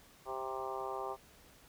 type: harmonic tone with a mistuned harmonic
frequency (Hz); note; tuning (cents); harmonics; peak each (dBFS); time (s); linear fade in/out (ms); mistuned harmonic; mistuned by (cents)
131.5; C3; +9; 3 / 4 / 5 / 6 / 7 / 8 / 9; -43 / -46 / -46 / -43 / -46 / -46 / -46; 0.25-1.17; 50; 7; +18
effects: pink hiss -61 dBFS RMS until 1.68 s